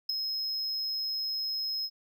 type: tone with ADSR envelope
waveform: triangle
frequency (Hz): 5140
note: E8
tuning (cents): -45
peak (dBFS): -23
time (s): 0.09-1.9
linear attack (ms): 6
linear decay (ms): 8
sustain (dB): -6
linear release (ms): 53
effects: none